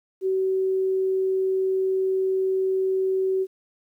sine tone, 379.5 Hz, F#4, 44 cents sharp, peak -20 dBFS, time 0.21-3.47 s, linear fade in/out 50 ms, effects 10-bit

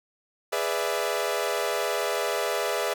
sawtooth chord, E dominant seventh, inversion first, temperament equal with one note detuned, 415.3 / 493.9 / 587.3 / 666.1 Hz, G#4 / B4 / D5 / E5, 0 / 0 / 0 / +18 cents, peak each -27 dBFS, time 0.52-2.94 s, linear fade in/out 10 ms, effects none

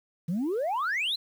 sine exponential sweep, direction up, 157.1 to 4186 Hz, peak -24 dBFS, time 0.28-1.16 s, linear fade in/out 10 ms, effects tanh soft clip ceiling -24 dBFS + 9-bit

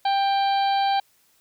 harmonic tone with a mistuned harmonic, 790 Hz, G5, 13 cents sharp, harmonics 1 / 2 / 3 / 4 / 5 / 6, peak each -19 / -34 / -36 / -34 / -34 / -37 dBFS, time 0.05-1 s, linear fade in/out 5 ms, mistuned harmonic 6, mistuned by -66 cents, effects white hiss -62 dBFS RMS until 1.4 s

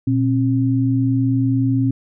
sine tone pair together, 119.47 / 268.2 Hz, A#2 / C4, +43 / +43 cents, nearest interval octave + major second, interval 1400 cents, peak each -17 dBFS, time 0.07-1.91 s, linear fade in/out 5 ms, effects none

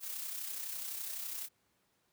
blue noise with amplitude modulation, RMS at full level -39 dBFS, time 0-1.49 s, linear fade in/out 50 ms, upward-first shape sine, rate 31.9 Hz, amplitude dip 45%, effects pink hiss -75 dBFS RMS until 2.12 s + high-pass 100 Hz 12 dB/octave

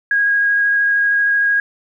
sine tone with vibrato, 1641 Hz, G#6, 21 cents flat, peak -12 dBFS, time 0.11-1.6 s, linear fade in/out 2 ms, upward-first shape square, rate 13 Hz, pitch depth 8 cents each way, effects 9-bit

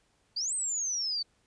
sine exponential two-way sweep, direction up then down, 4487 to 8430 to 4487 Hz, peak -29 dBFS, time 0.36-1.23 s, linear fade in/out 10 ms, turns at 0.54 s, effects pink hiss -70 dBFS RMS until 1.46 s + resampled to 22050 Hz

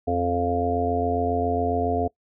harmonic tone, 87.31 Hz, F2, in tune, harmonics 1 / 3 / 4 / 5 / 6 / 7 / 8, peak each -29 / -28 / -37 / -26 / -35 / -36 / -25 dBFS, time 0.07-2.08 s, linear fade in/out 10 ms, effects noise-tail reverb RT60 0.1 s tail -21 dB re dry

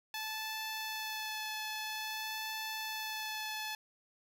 10% pulse tone with vibrato, 869 Hz, A5, 22 cents flat, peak -29 dBFS, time 0.14-3.75 s, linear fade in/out 2 ms, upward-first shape sine, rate 0.5 Hz, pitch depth 12 cents each way, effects none

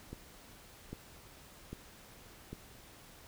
click train, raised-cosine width 3 ms, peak -29 dBFS, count 4, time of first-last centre 0.13-2.53 s, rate 1.25 Hz, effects pink hiss -56 dBFS RMS until 3.27 s

